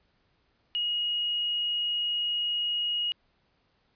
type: tone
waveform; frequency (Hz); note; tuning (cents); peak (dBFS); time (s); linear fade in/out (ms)
sine; 2885; F#7; -44; -26; 0.75-3.12; 0
effects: pink hiss -70 dBFS RMS until 3.95 s + resampled to 11025 Hz